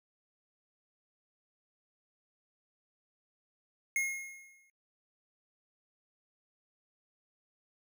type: tone with exponential decay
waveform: square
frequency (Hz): 2153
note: C7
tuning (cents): +49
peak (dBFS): -28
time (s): 3.96-4.7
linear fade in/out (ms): 1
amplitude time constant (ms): 160
effects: noise-tail reverb RT60 0.1 s tail -23 dB re dry

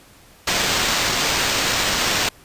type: noise with sample-and-hold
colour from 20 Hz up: white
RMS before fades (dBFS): -20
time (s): 0.47-2.29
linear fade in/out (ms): 5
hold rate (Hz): 11025
effects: pink hiss -49 dBFS RMS until 2.44 s + resampled to 32000 Hz

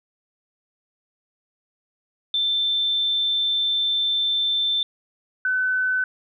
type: tone pair in turn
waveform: sine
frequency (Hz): 3550 / 1511.2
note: A7 / F#6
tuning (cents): +15 / +36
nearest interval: octave + minor third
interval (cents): 1479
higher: first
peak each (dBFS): -19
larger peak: neither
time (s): 2.34-4.83 / 5.45-6.04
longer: first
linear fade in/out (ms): 2
effects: none

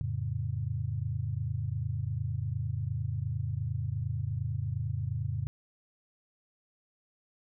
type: chord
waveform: sine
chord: F augmented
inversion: none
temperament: equal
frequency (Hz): 87.31 / 110 / 138.59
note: F2 / A2 / C#3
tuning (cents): 0 / 0 / 0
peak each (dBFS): -36 / -33 / -35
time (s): 0.01-5.47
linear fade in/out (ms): 0
effects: none

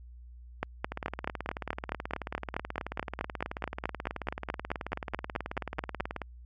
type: two click trains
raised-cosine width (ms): 0.5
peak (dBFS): -19 / -14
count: 99 / 26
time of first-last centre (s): 0.92-6.217 / 0.63-6.006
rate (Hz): 18.5 / 4.65
effects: added 60 Hz sine -46 dBFS peak until 6.45 s + MP3 96 kbps

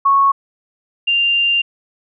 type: tone pair in turn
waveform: sine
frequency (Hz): 1104 / 2790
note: C#6 / F7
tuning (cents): -7 / -2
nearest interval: octave + major third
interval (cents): 1605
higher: second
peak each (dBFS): -9 / -12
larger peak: first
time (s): 0.05-0.32 / 1.07-1.62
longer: second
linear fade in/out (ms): 10
effects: none

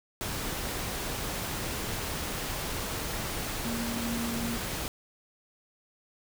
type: tone in noise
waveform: sine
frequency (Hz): 233.1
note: A#3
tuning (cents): 0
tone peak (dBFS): -32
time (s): 3.65-4.57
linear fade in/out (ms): 0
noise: pink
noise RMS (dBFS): -34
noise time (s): 0.21-4.88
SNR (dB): -1
effects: none

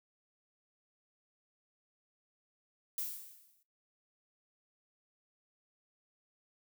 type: noise with exponential decay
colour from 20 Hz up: violet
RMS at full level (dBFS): -35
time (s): 2.98-3.63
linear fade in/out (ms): 1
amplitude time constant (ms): 140
effects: noise-tail reverb RT60 0.2 s tail -18 dB re dry

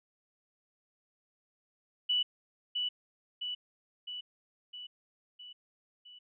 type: tone with echo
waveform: sine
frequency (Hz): 2960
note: F#7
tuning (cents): 0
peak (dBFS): -26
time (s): 2.09-2.23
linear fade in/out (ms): 10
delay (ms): 660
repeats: 6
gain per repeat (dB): -4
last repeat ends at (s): 6.19
effects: none

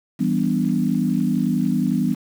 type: chord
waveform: sine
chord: E minor seventh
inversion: none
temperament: equal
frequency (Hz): 164.81 / 196 / 246.9 / 293.7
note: E3 / G3 / B3 / D4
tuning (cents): 0 / 0 / 0 / 0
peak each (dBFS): -24 / -22 / -21 / -26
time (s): 0.19-2.15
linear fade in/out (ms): 20
effects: 7-bit

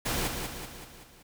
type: noise with echo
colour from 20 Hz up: pink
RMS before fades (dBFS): -30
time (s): 0.05-0.28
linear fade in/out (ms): 10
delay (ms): 190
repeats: 5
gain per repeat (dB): -5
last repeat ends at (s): 1.23
effects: none

